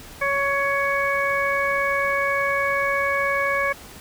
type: harmonic tone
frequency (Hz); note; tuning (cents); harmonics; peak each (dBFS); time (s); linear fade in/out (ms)
558; C#5; +11; 1 / 2 / 3 / 4; -25 / -25 / -25 / -25; 0.21-3.73; 10
effects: pink hiss -42 dBFS RMS until 4 s